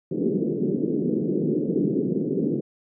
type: band-pass noise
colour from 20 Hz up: white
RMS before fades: -24 dBFS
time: 0.11-2.61 s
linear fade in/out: 10 ms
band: 150 to 420 Hz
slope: 48 dB/octave
effects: none